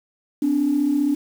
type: tone pair together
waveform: sine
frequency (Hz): 255.3 / 290.5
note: C4 / D4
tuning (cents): -42 / -19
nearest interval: major second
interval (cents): 223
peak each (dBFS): -23 / -17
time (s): 0.42-1.15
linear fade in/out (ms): 5
effects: tanh soft clip ceiling -10 dBFS + 7-bit